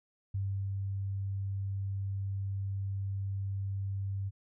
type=tone with ADSR envelope; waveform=sine; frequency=98 Hz; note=G2; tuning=in tune; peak=-30 dBFS; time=0.34-4.31 s; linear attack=8 ms; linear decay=340 ms; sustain=-2 dB; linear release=34 ms; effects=none